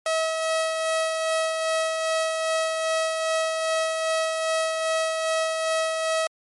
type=tone with tremolo; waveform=sawtooth; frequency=643 Hz; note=E5; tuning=43 cents flat; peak=-17 dBFS; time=0.06-6.27 s; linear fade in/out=2 ms; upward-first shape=sine; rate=2.5 Hz; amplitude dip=35%; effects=MP3 48 kbps